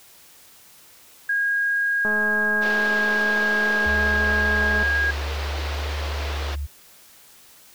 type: tone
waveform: sine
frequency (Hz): 1634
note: G#6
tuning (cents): -29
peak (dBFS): -19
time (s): 1.29-5.11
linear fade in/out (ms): 5
type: click train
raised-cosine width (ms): 1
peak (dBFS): -17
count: 590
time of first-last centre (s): 2.05-4.828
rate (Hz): 212
type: band-pass noise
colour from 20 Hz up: pink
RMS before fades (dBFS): -33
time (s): 2.61-6.56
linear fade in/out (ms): 20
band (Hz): 350 to 4900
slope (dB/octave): 24
type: tone with vibrato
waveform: sine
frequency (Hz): 72.3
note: D2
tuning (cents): -27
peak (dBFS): -25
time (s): 3.85-6.67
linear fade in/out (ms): 20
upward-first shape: sine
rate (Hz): 0.6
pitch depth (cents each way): 19
effects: white hiss -50 dBFS RMS until 7.74 s